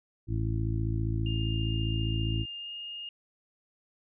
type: harmonic tone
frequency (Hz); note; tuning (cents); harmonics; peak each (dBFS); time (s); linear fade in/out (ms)
55; A1; 0; 1 / 2 / 3 / 4 / 5 / 6; -32 / -29 / -40 / -43 / -41 / -38; 0.27-2.46; 50
type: tone with pitch glide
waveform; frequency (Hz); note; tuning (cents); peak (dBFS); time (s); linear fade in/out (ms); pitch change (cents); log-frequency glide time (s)
sine; 2813 to 2837; F7 to F7; +12 to +27; -37; 1.26-3.09; 2; +15; 2.57-2.7
effects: none